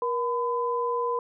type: tone pair together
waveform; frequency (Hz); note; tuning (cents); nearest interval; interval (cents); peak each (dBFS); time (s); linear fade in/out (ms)
sine; 476.5 / 1009; A#4 / B5; +38 / +37; octave + minor second; 1299; -27; 0.02-1.19; 2
effects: none